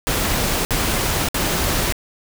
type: noise bursts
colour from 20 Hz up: pink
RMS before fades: -20 dBFS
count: 3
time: 0.07-1.924 s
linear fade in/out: 0 ms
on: 580 ms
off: 57 ms
effects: none